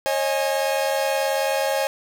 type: chord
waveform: 45% pulse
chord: C# suspended second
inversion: none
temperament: equal with one note detuned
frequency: 543.6 / 622.3 / 830.6 Hz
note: C#5 / D#5 / G#5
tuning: -34 / 0 / 0 cents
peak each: -23 / -26 / -26 dBFS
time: 0.06-1.87 s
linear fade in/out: 0 ms
effects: none